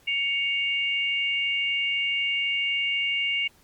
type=tone pair together; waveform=sine; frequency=2227 / 2803 Hz; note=C#7 / F7; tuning=+7 / +6 cents; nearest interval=major third; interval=399 cents; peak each=-26 dBFS; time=0.07-3.48 s; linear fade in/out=10 ms; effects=pink hiss -59 dBFS RMS until 3.63 s + Opus 48 kbps